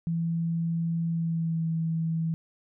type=tone with pitch glide; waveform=sine; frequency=166.5 to 162.98 Hz; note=E3 to E3; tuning=+18 to -19 cents; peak=-25 dBFS; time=0.07-2.34 s; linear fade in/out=0 ms; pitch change=-37 cents; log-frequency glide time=1.07-1.67 s; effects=none